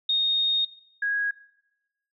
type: tone pair in turn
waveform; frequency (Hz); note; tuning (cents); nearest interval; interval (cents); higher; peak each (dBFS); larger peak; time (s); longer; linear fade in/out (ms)
sine; 3706 / 1650.8; A#7 / G#6; -11 / -11; octave + major second; 1400; first; -20 / -23; first; 0.09-0.65 / 1.02-1.31; first; 5
effects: noise-tail reverb RT60 0.9 s tail -19 dB re dry